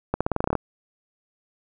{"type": "accelerating click train", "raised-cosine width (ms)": 1, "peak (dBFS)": -8, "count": 11, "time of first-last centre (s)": [0.14, 0.553], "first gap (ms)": 66, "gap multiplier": 0.89, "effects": []}